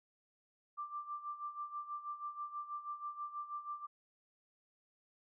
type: tone with tremolo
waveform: sine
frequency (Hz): 1180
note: D6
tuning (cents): +8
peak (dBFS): -38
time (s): 0.77-3.87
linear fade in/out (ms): 20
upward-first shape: sine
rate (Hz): 6.2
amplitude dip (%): 75
effects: none